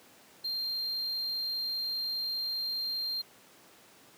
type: tone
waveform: triangle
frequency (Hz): 4185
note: C8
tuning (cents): 0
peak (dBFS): -30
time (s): 0.44-3.22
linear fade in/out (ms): 10
effects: pink hiss -57 dBFS RMS until 4.17 s + high-pass 200 Hz 12 dB/octave